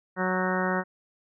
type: harmonic tone with a mistuned harmonic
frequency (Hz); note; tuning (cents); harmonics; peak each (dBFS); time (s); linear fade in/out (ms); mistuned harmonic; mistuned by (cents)
185; F#3; 0; 1 / 2 / 3 / 4 / 5 / 6 / 7 / 8 / 9 / 10; -29 / -32 / -32 / -35 / -34 / -35 / -36 / -33 / -39 / -34; 0.16-0.84; 50; 9; -56
effects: none